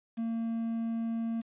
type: tone with quantisation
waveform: triangle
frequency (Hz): 228.3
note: A#3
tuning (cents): -36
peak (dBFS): -28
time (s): 0.17-1.42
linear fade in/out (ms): 20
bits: 9
effects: resampled to 8000 Hz

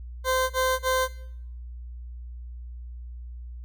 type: tone bursts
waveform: 20% pulse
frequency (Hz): 517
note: C5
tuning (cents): -21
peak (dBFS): -17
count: 3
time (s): 0.24-1.084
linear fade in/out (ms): 50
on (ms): 260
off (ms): 32
effects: noise-tail reverb RT60 0.7 s tail -18 dB re dry + added 60 Hz sine -36 dBFS peak until 3.64 s

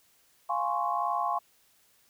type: chord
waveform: sine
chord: Db major seventh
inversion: first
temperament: equal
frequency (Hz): 698.5 / 830.6 / 1046.5 / 1108.7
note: F5 / Ab5 / C6 / Db6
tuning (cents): 0 / 0 / 0 / 0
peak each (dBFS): -32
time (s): 0.49-1.39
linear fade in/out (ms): 10
effects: white hiss -65 dBFS RMS until 2.09 s

